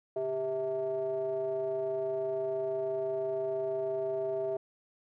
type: ring-modulated tone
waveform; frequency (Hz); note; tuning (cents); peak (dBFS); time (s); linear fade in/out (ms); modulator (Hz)
triangle; 127.5; C3; -44; -25; 0.16-4.57; 5; 523
effects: none